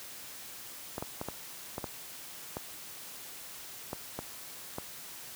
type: clicks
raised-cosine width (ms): 1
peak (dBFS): -21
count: 10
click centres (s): 0.981 / 1.025 / 1.214 / 1.286 / 1.781 / 1.842 / 2.569 / 3.931 / 4.19 / 4.784
effects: white hiss -46 dBFS RMS until 5.35 s + high-pass 60 Hz 12 dB/octave